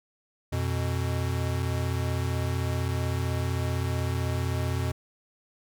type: tone pair together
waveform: square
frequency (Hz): 87.74 / 123.47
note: F2 / B2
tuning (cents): +9 / 0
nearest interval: tritone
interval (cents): 591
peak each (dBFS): -29 / -30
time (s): 0.52-4.92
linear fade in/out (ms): 10
effects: none